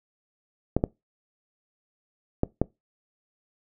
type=clicks; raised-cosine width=2 ms; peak=-8 dBFS; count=4; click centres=0.766 / 0.839 / 2.434 / 2.616 s; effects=noise-tail reverb RT60 0.2 s tail -22 dB re dry